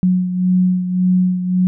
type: beating tone pair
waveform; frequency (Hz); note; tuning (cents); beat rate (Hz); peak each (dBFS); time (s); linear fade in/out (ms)
sine; 182.4 / 184.2; F#3 / F#3; -24 / -7; 1.8; -13 / -20; 0.03-1.67; 0
effects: none